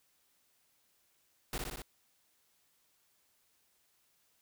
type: noise with echo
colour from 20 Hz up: pink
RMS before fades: -37 dBFS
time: 1.53-1.58 s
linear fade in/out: 2 ms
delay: 60 ms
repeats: 4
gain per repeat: -2 dB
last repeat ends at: 1.82 s
effects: white hiss -73 dBFS RMS until 4.41 s